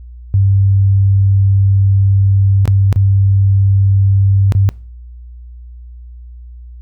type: tone with dropouts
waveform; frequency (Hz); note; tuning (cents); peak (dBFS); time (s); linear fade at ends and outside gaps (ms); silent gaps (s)
sine; 98.1; G2; +2; -7; 0.34-4.69; 0; 2.655-2.677 / 2.927-2.96 / 4.522-4.55
effects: noise-tail reverb RT60 0.4 s tail -23 dB re dry + added 60 Hz sine -30 dBFS peak until 6.81 s